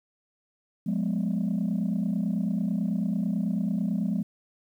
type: tone cluster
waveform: sine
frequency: 177.8 / 206.9 / 246.9 Hz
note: F3 / G#3 / B3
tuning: +31 / -6 / 0 cents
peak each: -27 / -26 / -30 dBFS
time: 0.86-4.23 s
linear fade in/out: 10 ms
effects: tanh soft clip ceiling -20 dBFS + 10-bit